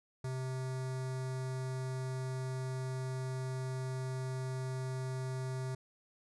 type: tone with notch filter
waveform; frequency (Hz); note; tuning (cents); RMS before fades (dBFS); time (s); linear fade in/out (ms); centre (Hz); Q
square; 130; C3; -11; -38; 0.24-5.75; 5; 2900; 1.5
effects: resampled to 24000 Hz